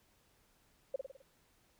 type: tone with echo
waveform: sine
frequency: 539 Hz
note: C#5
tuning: 49 cents flat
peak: -31 dBFS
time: 0.94-0.96 s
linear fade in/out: 5 ms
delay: 52 ms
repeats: 5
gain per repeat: -5 dB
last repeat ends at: 1.22 s
effects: pink hiss -71 dBFS RMS until 1.79 s

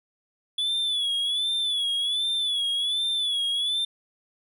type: tone with vibrato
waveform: triangle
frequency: 3429 Hz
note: A7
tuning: 45 cents flat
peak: -22 dBFS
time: 0.58-3.85 s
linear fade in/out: 5 ms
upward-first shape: sine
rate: 1.3 Hz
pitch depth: 79 cents each way
effects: none

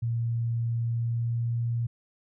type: tone with pitch glide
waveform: sine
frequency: 116.54 to 117.62 Hz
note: A#2 to A#2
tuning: 0 to +16 cents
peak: -25 dBFS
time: 0.02-1.87 s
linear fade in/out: 10 ms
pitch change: +16 cents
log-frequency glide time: 0.84-1.56 s
effects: none

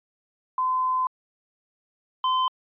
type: tone pair in turn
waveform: sine / square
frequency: 1025 / 1028.9 Hz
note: C6 / C6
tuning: -36 / -29 cents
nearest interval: unison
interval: 7 cents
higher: second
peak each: -21 dBFS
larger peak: neither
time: 0.58-1.07 / 2.24-2.48 s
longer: first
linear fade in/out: 2 ms
effects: resampled to 8000 Hz

